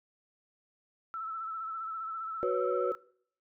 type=tone with vibrato; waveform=sine; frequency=1318.5 Hz; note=E6; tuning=in tune; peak=-35 dBFS; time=1.14-2.95 s; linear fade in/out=0 ms; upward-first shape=sine; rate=15 Hz; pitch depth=39 cents each way
type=chord; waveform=sine; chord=F# suspended fourth; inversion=none; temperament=equal; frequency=370 / 493.9 / 554.4 Hz; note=F#4 / B4 / C#5; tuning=0 / 0 / 0 cents; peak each=-31 / -30 / -33 dBFS; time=2.43-2.92 s; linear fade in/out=0 ms
effects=noise-tail reverb RT60 0.6 s tail -22 dB re dry + tanh soft clip ceiling -18 dBFS